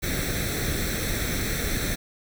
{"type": "noise with comb filter", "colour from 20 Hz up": "pink", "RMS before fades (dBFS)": -27, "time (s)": [0.02, 1.96], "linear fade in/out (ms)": 20, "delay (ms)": 0.51, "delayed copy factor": 0.75, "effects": []}